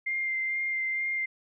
sine tone with vibrato, 2100 Hz, C7, 6 cents sharp, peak -27 dBFS, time 0.06-1.26 s, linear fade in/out 10 ms, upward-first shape sine, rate 2.2 Hz, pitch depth 14 cents each way, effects none

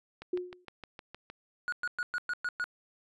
click train, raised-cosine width 0.3 ms, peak -28 dBFS, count 8, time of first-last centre 0.22-1.3 s, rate 6.48 Hz
sine tone with exponential decay, 360 Hz, F#4, 47 cents flat, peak -26 dBFS, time 0.33-0.65 s, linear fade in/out 5 ms, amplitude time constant 68 ms
triangle tone bursts, 1453 Hz, F#6, 32 cents flat, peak -28 dBFS, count 7, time 1.68-2.641 s, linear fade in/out 0 ms, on 43 ms, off 110 ms
effects resampled to 22050 Hz

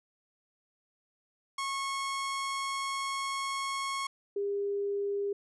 sawtooth / sine tone pair in turn, 1094 / 402.7 Hz, C#6 / G4, -23 / +47 cents, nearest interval octave + perfect fourth, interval 1730 cents, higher first, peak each -28 / -29 dBFS, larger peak first, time 1.58-4.07 / 4.36-5.33 s, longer first, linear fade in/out 5 ms, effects resampled to 24000 Hz

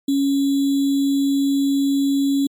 sine tone with sample-and-hold, 277.4 Hz, C#4, 1 cent sharp, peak -15 dBFS, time 0.08-2.47 s, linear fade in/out 5 ms, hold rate 3675 Hz, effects MP3 96 kbps

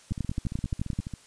two click trains, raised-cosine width 5 ms, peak -22 / -16 dBFS, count 16 / 11, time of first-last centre 0.11-1.137 / 0.12-0.99 s, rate 14.6 / 11.5 Hz, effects white hiss -55 dBFS RMS until 1.26 s + resampled to 22050 Hz

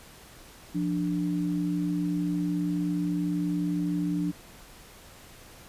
sine tone pair together, 174.6 / 294.4 Hz, F3 / D4, 0 / +4 cents, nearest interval major sixth, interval 904 cents, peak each -28 dBFS, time 0.74-4.32 s, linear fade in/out 20 ms, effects pink hiss -50 dBFS RMS until 5.68 s + resampled to 32000 Hz

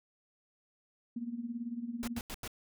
sine tone with tremolo, 236.1 Hz, A#3, 22 cents sharp, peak -33 dBFS, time 1.16-2.2 s, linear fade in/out 5 ms, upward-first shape sine, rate 18 Hz, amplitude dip 75%
pink noise bursts, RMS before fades -41 dBFS, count 4, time 2.03-2.477 s, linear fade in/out 0 ms, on 45 ms, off 89 ms
effects none

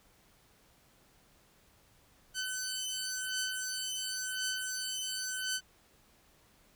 10% pulse beating tone pair, 1517 / 1517.94 Hz, F#6 / F#6, +43 / +44 cents, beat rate 0.94 Hz, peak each -29 dBFS, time 2.34-5.61 s, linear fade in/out 50 ms, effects pink hiss -65 dBFS RMS until 6.75 s

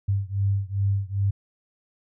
sine beating tone pair, 98 / 100.5 Hz, G2 / G2, 0 / +44 cents, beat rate 2.5 Hz, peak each -24 / -25 dBFS, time 0.08-1.31 s, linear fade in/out 10 ms, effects none

